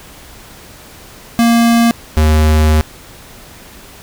square tone pair in turn, 233.1 / 77.38 Hz, A#3 / D#2, 0 / -9 cents, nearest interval octave + perfect fifth, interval 1909 cents, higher first, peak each -8 dBFS, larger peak neither, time 1.39-1.91 / 2.17-2.81 s, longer second, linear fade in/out 0 ms, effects pink hiss -37 dBFS RMS until 4.02 s

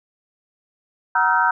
sine tone cluster, 743 / 944 / 1281 / 1374 / 1540 Hz, F#5 / A#5 / E6 / F6 / G6, +7 / +22 / -50 / -29 / -31 cents, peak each -25 / -18 / -23 / -23 / -20 dBFS, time 1.15-1.51 s, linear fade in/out 5 ms, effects none

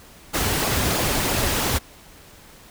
pink noise with flanger, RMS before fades -22 dBFS, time 0.33-1.79 s, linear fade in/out 20 ms, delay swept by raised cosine 0.49 to 6.39 ms, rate 3.1 Hz, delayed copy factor -0.5, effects pink hiss -47 dBFS RMS until 2.7 s

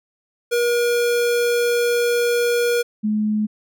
square / sine tone pair in turn, 478 / 212.9 Hz, A#4 / G#3, +43 / +43 cents, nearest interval octave + major second, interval 1400 cents, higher first, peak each -17 dBFS, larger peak neither, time 0.51-2.83 / 3.03-3.47 s, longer first, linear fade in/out 20 ms, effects none

